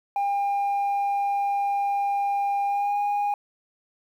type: tone with pitch glide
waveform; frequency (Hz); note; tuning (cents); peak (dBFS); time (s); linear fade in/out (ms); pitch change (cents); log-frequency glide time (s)
sine; 803 to 818.5; G5 to G#5; +41 to -25; -19; 0.16-3.34; 2; +34; 2.66-2.98
effects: tanh soft clip ceiling -21 dBFS + 9-bit